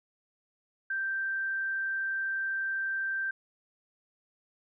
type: tone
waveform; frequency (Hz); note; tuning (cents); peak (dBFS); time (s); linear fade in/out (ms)
sine; 1568; G6; 0; -29; 0.9-3.31; 5
effects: none